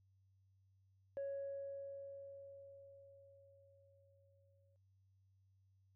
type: tone with exponential decay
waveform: sine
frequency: 554.4 Hz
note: C#5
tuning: in tune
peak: -38 dBFS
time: 1.17-4.76 s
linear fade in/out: 0 ms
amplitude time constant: 780 ms
effects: tanh soft clip ceiling -38 dBFS + added 96 Hz sine -70 dBFS peak until 5.95 s